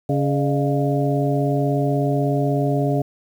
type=harmonic tone with a mistuned harmonic; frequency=140.1 Hz; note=C#3; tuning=19 cents sharp; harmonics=1 / 2 / 3 / 4 / 5; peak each=-20 / -23 / -25 / -26 / -27 dBFS; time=0.09-3.02 s; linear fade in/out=5 ms; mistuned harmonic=4; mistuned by=+130 cents; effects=8-bit